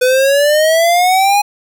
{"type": "exponential sweep", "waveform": "square", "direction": "up", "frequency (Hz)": [497.9, 830.6], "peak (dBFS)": -9, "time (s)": [0.01, 1.42], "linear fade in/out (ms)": 10, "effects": []}